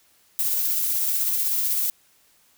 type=noise with tremolo; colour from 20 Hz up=violet; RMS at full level=-22 dBFS; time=0.39-1.9 s; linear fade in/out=0 ms; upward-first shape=triangle; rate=16 Hz; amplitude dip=30%; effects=white hiss -60 dBFS RMS until 2.57 s